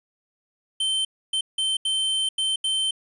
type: tone bursts at uneven times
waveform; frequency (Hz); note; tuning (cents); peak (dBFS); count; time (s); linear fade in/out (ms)
square; 3100; G7; -20; -22; 6; 0.8-1.05 / 1.33-1.41 / 1.58-1.77 / 1.85-2.29 / 2.38-2.56 / 2.64-2.91; 5
effects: resampled to 24000 Hz + 9-bit